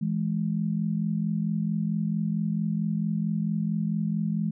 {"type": "tone pair together", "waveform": "sine", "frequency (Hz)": [165.12, 209.6], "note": ["E3", "G#3"], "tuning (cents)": [3, 16], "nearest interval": "major third", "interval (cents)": 413, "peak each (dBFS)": -27, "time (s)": [0.01, 4.51], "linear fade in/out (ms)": 10, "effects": []}